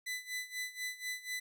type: tone with tremolo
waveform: sawtooth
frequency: 2000 Hz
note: B6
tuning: 21 cents sharp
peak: -32 dBFS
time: 0.06-1.4 s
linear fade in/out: 10 ms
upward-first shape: sine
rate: 4.1 Hz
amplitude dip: 85%
effects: none